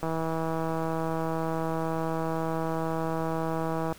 click train, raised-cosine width 1 ms, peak -17 dBFS, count 632, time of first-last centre 0.03-3.925 s, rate 162 Hz, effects pink hiss -50 dBFS RMS until 3.98 s

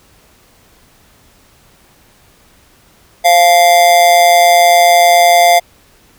square tone with amplitude modulation, 695 Hz, F5, 9 cents flat, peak -3 dBFS, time 3.24-5.6 s, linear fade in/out 20 ms, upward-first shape sine, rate 167 Hz, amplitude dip 60%, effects pink hiss -48 dBFS RMS until 6.18 s

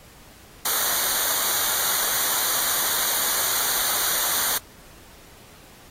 white noise with comb filter, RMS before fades -23 dBFS, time 0.65-4.58 s, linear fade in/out 5 ms, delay 0.38 ms, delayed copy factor -0.8, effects pink hiss -49 dBFS RMS until 5.9 s + AAC 48 kbps

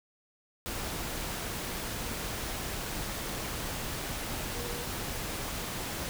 sine tone in noise, 479.3 Hz, A#4, 48 cents sharp, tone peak -41 dBFS, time 4.55-4.83 s, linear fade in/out 0 ms, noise pink, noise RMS -36 dBFS, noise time 0.66-6.09 s, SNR -8 dB, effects none

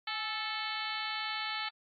harmonic tone with a mistuned harmonic, 438.5 Hz, A4, 6 cents flat, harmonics 2 / 3 / 4 / 5 / 6 / 7 / 8 / 9 / 10, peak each -42 / -41 / -42 / -41 / -46 / -42 / -45 / -44 / -44 dBFS, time 0.07-1.69 s, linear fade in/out 5 ms, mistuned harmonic 2, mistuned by -61 cents, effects AAC 32 kbps

